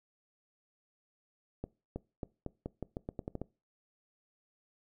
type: accelerating click train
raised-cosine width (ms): 2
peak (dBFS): -24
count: 12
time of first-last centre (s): 1.64-3.416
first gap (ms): 320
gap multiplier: 0.85
effects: noise-tail reverb RT60 0.3 s tail -22 dB re dry